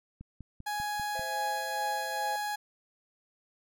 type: click train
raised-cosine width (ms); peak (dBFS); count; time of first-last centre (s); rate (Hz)
5; -32; 6; 0.21-1.194; 5.08
type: tone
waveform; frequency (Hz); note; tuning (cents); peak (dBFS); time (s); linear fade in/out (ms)
30% pulse; 833; G#5; +5; -29; 0.66-2.56; 10
type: chord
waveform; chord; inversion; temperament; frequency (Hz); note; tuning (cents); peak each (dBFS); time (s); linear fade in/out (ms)
triangle; C augmented; none; equal; 523.3 / 659.3 / 830.6; C5 / E5 / G#5; 0 / 0 / 0; -39 / -39 / -38; 1.15-2.36; 2
effects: none

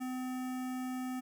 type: tone with notch filter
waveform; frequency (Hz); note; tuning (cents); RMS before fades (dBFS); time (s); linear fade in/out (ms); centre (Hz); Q
square; 255.1; C4; -44; -38; 0-1.21; 20; 4000; 1.1
effects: none

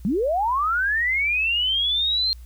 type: linear sweep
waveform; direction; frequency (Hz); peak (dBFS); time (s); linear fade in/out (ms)
sine; up; 171.3 to 4207; -19; 0.05-2.33; 0
effects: added 60 Hz sine -38 dBFS peak until 2.45 s + white hiss -58 dBFS RMS until 2.45 s

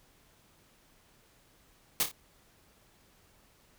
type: noise with echo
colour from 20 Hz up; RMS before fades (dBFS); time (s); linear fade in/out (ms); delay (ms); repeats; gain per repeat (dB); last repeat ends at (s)
white; -27; 2-2.03; 0; 28; 3; -7; 2.114
effects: pink hiss -64 dBFS RMS until 3.78 s

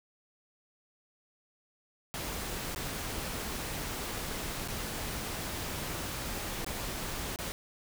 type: noise with dropouts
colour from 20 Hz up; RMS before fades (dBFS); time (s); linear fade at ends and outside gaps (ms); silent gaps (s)
pink; -37; 2.14-7.52; 0; 2.748-2.76 / 4.677-4.684 / 6.646-6.664 / 7.36-7.388
effects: none

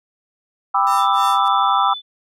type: chord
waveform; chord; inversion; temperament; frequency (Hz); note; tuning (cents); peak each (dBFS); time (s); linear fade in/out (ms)
sine; E minor seventh; first; just; 791.1 / 988.9 / 1186.7 / 1318.5; G5 / B5 / D6 / E6; +16 / +2 / +18 / 0; -19; 0.74-1.94; 10
type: tone with tremolo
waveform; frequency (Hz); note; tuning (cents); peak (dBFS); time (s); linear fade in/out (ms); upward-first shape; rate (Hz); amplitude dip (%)
5% pulse; 906; A#5; -50; -17; 0.87-1.48; 0; sine; 3.2; 100
type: tone with pitch glide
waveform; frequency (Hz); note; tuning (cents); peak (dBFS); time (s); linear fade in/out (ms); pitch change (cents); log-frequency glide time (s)
sine; 3520 to 3494; A7 to A7; 0 to -13; -27; 0.96-2.02; 50; -13; 1.13-1.45
effects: none

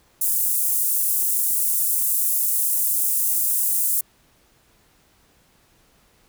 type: high-pass noise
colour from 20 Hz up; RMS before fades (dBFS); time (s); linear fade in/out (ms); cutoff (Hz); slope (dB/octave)
pink; -21; 0.21-4.01; 5; 9400; 24
effects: pink hiss -59 dBFS RMS until 6.28 s

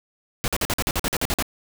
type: noise bursts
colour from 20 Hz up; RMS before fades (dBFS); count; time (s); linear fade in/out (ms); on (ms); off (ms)
pink; -23; 12; 0.44-1.425; 0; 39; 47
effects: none

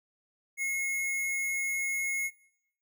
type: tone with sample-and-hold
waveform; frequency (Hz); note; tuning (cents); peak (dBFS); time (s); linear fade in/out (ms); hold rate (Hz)
sine; 2164; C#7; -42; -28; 0.57-2.31; 50; 8820
effects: noise-tail reverb RT60 0.8 s tail -21 dB re dry

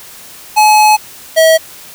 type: tone pair in turn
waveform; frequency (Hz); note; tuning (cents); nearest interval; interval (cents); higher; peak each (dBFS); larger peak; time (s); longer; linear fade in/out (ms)
square; 852 / 644; G#5 / E5; +44 / -41; perfect fourth; 485; first; -5; neither; 0.56-0.97 / 1.36-1.58; first; 20
effects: white hiss -34 dBFS RMS until 1.94 s

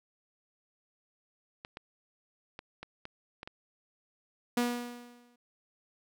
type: clicks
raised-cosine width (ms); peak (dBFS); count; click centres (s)
0.3; -26; 7; 1.649 / 1.771 / 2.591 / 2.83 / 3.054 / 3.431 / 3.475
type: tone with exponential decay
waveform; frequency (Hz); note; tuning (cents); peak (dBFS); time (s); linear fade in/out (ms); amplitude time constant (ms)
sawtooth; 241.8; B3; -36; -21; 4.57-5.36; 5; 170
effects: none

